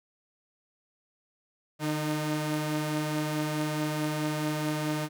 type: tone pair together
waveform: sawtooth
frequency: 151.07 / 306.8 Hz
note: D3 / D#4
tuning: +49 / -24 cents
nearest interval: octave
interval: 1227 cents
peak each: -27 dBFS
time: 1.79-5.09 s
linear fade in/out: 50 ms
effects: none